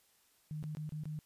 sine tone with dropouts, 153 Hz, D#3, 29 cents flat, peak -38 dBFS, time 0.51-1.19 s, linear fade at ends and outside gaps 0 ms, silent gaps 0.628-0.639 / 0.75-0.77 / 0.892-0.922 / 1.036-1.055 s, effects white hiss -70 dBFS RMS until 1.25 s + resampled to 32000 Hz

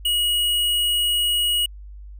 sine tone with hard clipping, 2900 Hz, F#7, 35 cents flat, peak -19 dBFS, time 0.05-1.66 s, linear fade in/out 5 ms, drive 17 dB, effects added 50 Hz sine -36 dBFS peak until 2.19 s

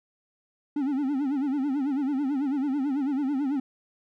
triangle tone with vibrato, 277.2 Hz, C#4, in tune, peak -22 dBFS, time 0.76-3.6 s, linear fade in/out 5 ms, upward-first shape sine, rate 9.1 Hz, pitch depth 130 cents each way, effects none

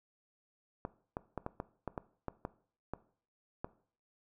clicks, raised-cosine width 1 ms, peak -23 dBFS, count 11, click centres 0.851 / 1.169 / 1.377 / 1.464 / 1.601 / 1.877 / 1.978 / 2.283 / 2.451 / 2.936 / 3.645 s, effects noise-tail reverb RT60 0.5 s tail -18 dB re dry

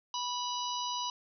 harmonic tone, 982 Hz, B5, 10 cents flat, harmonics 1 / 3 / 4 / 5 / 6, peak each -35 / -40 / -41 / -42 / -43 dBFS, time 0.14-1.1 s, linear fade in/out 2 ms, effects none

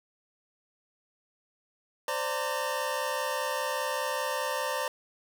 25% pulse tone cluster, 518 / 583 / 915 Hz, C5 / D5 / A#5, -17 / -13 / -32 cents, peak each -30 dBFS, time 2.08-4.88 s, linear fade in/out 2 ms, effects none

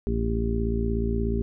harmonic tone, 56.7 Hz, A#1, 47 cents flat, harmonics 1 / 2 / 3 / 4 / 5 / 6 / 7, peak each -26 / -31 / -37 / -29 / -39 / -38 / -30 dBFS, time 0.07-1.42 s, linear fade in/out 0 ms, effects none

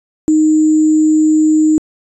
sine tone with sample-and-hold, 310 Hz, D#4, 6 cents flat, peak -7 dBFS, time 0.28-1.78 s, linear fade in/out 0 ms, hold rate 7350 Hz, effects resampled to 24000 Hz

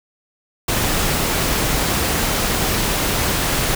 pink noise, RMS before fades -19 dBFS, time 0.68-3.75 s, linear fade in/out 5 ms, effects none

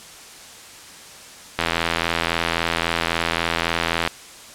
click train, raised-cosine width 0.3 ms, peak -3 dBFS, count 209, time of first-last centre 1.59-4.075 s, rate 83.7 Hz, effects white hiss -41 dBFS RMS until 4.54 s + low-pass 9000 Hz 12 dB/octave

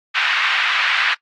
pink band-pass noise, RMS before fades -18 dBFS, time 0.14-1.15 s, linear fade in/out 20 ms, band 1300 to 3200 Hz, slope 24 dB/octave, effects noise-tail reverb RT60 0.1 s tail -21 dB re dry + AAC 64 kbps

